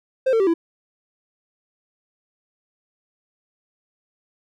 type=tone with pitch steps; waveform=triangle; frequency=523.3 / 450.3 / 387.5 / 333.5 Hz; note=C5 / A4 / G4 / E4; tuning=0 / +40 / -20 / +20 cents; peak=-13 dBFS; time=0.26-0.54 s; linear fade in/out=10 ms; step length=70 ms; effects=none